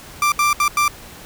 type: tone bursts at uneven times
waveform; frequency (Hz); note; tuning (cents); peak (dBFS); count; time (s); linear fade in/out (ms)
30% pulse; 1180; D6; +8; -11; 4; 0.22-0.32 / 0.39-0.53 / 0.6-0.68 / 0.77-0.88; 2
effects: pink hiss -39 dBFS RMS until 1.25 s

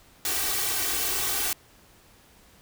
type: noise with comb filter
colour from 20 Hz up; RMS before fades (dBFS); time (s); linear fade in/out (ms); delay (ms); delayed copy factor
white; -27; 0.25-1.53; 2; 2.6; +0.95
effects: pink hiss -56 dBFS RMS until 2.61 s

